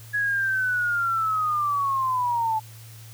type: linear sweep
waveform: sine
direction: down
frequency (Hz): 1682 to 864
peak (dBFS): -21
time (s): 0.13-2.6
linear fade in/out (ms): 20
effects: added 112 Hz sine -42 dBFS peak until 3.13 s + white hiss -49 dBFS RMS until 3.13 s